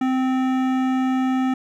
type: tone with hard clipping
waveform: sine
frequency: 259.6 Hz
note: C4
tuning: 13 cents flat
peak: -20 dBFS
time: 0.01-1.54 s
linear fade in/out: 5 ms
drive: 15 dB
effects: none